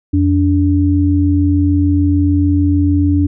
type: tone pair together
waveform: sine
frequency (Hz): 87.33 / 288.7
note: F2 / D4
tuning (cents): 0 / -30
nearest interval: octave + major sixth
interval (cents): 2070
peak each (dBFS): -12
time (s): 0.13-3.27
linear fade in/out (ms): 10
effects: none